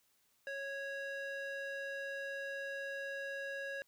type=tone with band-pass filter; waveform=square; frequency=552 Hz; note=C#5; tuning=7 cents flat; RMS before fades=-42 dBFS; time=0.47-3.82 s; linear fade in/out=0 ms; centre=1500 Hz; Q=1.5; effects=white hiss -74 dBFS RMS until 3.87 s